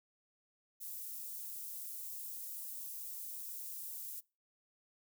white high-pass noise, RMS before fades -45 dBFS, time 0.8-4.21 s, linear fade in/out 20 ms, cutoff 11000 Hz, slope 12 dB/octave, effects noise-tail reverb RT60 0.3 s tail -24 dB re dry

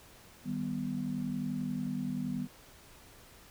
sine chord, Eb augmented, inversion none, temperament equal with one note detuned, 155.11 / 196 / 246.9 Hz, Eb3 / G3 / B3, -5 / 0 / 0 cents, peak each -39 / -37 / -35 dBFS, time 0.44-2.48 s, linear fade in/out 50 ms, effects pink hiss -56 dBFS RMS until 3.5 s

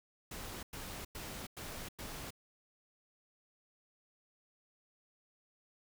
pink noise bursts, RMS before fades -45 dBFS, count 5, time 0.31-2.306 s, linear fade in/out 5 ms, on 320 ms, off 99 ms, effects none

